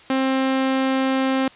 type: tone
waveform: sawtooth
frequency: 264.9 Hz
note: C4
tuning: 22 cents sharp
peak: -14 dBFS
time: 0.1-1.48 s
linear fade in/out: 2 ms
effects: white hiss -47 dBFS RMS until 1.55 s + resampled to 8000 Hz